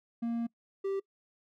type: tone pair in turn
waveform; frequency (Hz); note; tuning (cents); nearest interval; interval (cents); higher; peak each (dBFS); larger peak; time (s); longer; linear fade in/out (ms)
triangle; 233.1 / 390.8; A#3 / G4; 0 / -5; major sixth; 895; second; -28; neither; 0.22-0.47 / 0.84-1; first; 10
effects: noise-tail reverb RT60 0.1 s tail -23 dB re dry